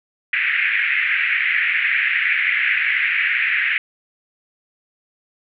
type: band-pass noise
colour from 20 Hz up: white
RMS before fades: -19 dBFS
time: 0.33-3.78 s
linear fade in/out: 2 ms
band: 1700 to 2400 Hz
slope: 48 dB/octave
effects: none